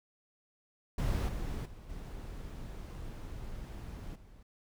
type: noise with level steps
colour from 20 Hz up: brown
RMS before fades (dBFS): -31 / -37 / -49 / -43 / -55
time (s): 0.98-4.43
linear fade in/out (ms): 5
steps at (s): 1.28 / 1.65 / 1.89 / 4.15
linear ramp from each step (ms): 10
effects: none